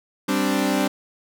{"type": "chord", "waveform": "sawtooth", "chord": "G suspended fourth", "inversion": "none", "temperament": "equal", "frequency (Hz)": [196, 261.6, 293.7], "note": ["G3", "C4", "D4"], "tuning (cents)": [0, 0, 0], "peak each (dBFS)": [-20, -20, -19], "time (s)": [0.28, 0.88], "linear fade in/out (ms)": 10, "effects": []}